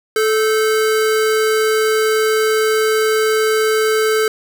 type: tone pair together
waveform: square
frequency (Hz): 435.5 / 1552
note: A4 / G6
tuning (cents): -18 / -18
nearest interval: octave + minor seventh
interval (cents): 2200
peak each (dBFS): -14 / -23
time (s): 0.16-4.28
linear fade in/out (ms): 2
effects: none